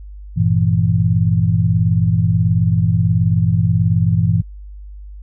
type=chord; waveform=sine; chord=E diminished; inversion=first; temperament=equal; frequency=98 / 116.54 / 164.81 Hz; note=G2 / Bb2 / E3; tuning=0 / 0 / 0 cents; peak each=-16 dBFS; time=0.36-4.42 s; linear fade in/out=20 ms; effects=added 50 Hz sine -31 dBFS peak until 5.22 s